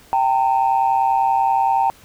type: tone pair together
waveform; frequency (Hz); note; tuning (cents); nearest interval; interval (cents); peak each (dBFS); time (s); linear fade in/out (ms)
sine; 782 / 912.4; G5 / A#5; -4 / -37; minor third; 267; -16; 0.13-1.9; 0
effects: tanh soft clip ceiling -8 dBFS + pink hiss -48 dBFS RMS until 2.04 s